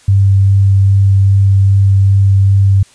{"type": "tone with vibrato", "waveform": "sine", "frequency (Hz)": 98, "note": "G2", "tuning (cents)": 0, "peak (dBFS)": -5, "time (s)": [0.08, 2.83], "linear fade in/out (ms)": 5, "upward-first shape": "sine", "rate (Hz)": 2.5, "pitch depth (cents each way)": 8, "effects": ["white hiss -45 dBFS RMS until 2.94 s", "resampled to 22050 Hz"]}